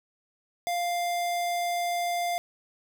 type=tone; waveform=square; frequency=698.5 Hz; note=F5; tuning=in tune; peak=-27 dBFS; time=0.67-2.38 s; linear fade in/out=0 ms; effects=11-bit